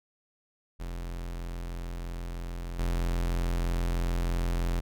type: tone with level steps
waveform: 45% pulse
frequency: 43.12 Hz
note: F1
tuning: 21 cents flat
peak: -34 / -26 dBFS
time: 0.79-4.81 s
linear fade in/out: 20 ms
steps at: 2.79 s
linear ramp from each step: 5 ms
effects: none